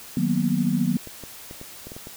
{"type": "chord", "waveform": "sine", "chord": "B major seventh", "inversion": "first", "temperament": "equal", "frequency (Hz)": [155.56, 185, 233.1, 246.9], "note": ["D#3", "F#3", "A#3", "B3"], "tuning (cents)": [0, 0, 0, 0], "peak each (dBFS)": [-27, -24, -25, -25], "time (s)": [0.17, 0.97], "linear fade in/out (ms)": 2}
{"type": "clicks", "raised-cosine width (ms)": 2, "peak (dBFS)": -25, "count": 8, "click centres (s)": [1.073, 1.237, 1.511, 1.614, 1.87, 1.919, 1.965, 2.071]}
{"effects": ["white hiss -42 dBFS RMS until 2.16 s"]}